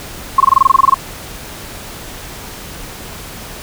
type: tone bursts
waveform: sine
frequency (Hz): 1073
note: C6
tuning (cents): +43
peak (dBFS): -3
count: 13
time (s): 0.38-0.943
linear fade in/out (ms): 5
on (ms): 23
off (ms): 22
effects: pink hiss -30 dBFS RMS until 3.62 s